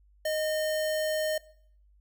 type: tone with sample-and-hold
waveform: sine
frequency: 621 Hz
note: D#5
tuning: 3 cents flat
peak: -26 dBFS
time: 0.25-1.38 s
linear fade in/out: 5 ms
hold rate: 2450 Hz
effects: noise-tail reverb RT60 0.6 s tail -20 dB re dry + added 50 Hz sine -58 dBFS peak until 2 s